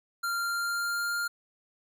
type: tone with pitch glide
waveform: square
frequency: 1387 to 1403.1 Hz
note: F6 to F6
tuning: -12 to +8 cents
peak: -29 dBFS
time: 0.23-1.28 s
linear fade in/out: 10 ms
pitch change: +20 cents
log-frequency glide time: 0.34-1.17 s
effects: none